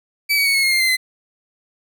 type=tone with pitch steps; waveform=30% pulse; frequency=2297 / 2259 / 2221 / 2184 / 2148 / 2112 / 2077 / 2043 Hz; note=D7 / C#7 / C#7 / C#7 / C7 / C7 / C7 / C7; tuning=-39 / +32 / +3 / -26 / +45 / +16 / -13 / -42 cents; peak=-12 dBFS; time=0.29-0.97 s; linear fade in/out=20 ms; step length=85 ms; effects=none